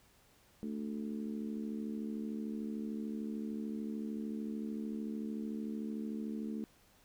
harmonic tone, 73.42 Hz, D2, in tune, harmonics 3 / 4 / 5 / 6, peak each -38 / -44 / -49 / -51 dBFS, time 0.63-6.64 s, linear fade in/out 0 ms, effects pink hiss -66 dBFS RMS until 7.04 s

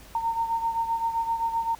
sine beating tone pair, 914 / 921.7 Hz, A#5 / A#5, -34 / -20 cents, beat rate 7.7 Hz, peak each -25 / -31 dBFS, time 0.15-1.75 s, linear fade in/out 2 ms, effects added 51 Hz sine -50 dBFS peak until 1.79 s + pink hiss -50 dBFS RMS until 1.79 s

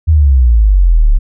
sine exponential sweep, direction down, 82.41 to 33.67 Hz, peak -4 dBFS, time 0.07-1.19 s, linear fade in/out 20 ms, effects none

